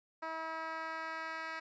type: tone with band-pass filter sweep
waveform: 10% pulse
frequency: 322.1 Hz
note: E4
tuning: 40 cents flat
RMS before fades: -41 dBFS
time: 0.22-1.6 s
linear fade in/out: 10 ms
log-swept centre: 1000 to 2000 Hz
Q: 1
effects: resampled to 16000 Hz + 12-bit